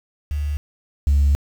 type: tone pair in turn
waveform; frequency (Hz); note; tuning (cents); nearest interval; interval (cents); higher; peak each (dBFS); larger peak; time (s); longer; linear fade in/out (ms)
sine; 73.3 / 70.88; D2 / C#2; -3 / +39; minor second; 58; first; -20 / -11; second; 0.31-0.57 / 1.07-1.35; second; 0
effects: tanh soft clip ceiling -10 dBFS + 7-bit